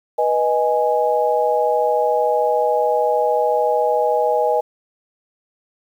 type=chord; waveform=sine; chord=G# minor; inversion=first; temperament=equal with one note detuned; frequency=488.8 / 622.3 / 830.6 Hz; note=B4 / D#5 / G#5; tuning=-18 / 0 / 0 cents; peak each=-19 dBFS; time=0.18-4.61 s; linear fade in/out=10 ms; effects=8-bit